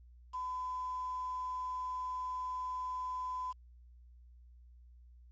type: tone with quantisation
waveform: sine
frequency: 1010 Hz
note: B5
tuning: 39 cents sharp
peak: -36 dBFS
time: 0.33-3.53 s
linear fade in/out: 20 ms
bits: 9
effects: added 60 Hz sine -55 dBFS peak until 5.31 s + resampled to 16000 Hz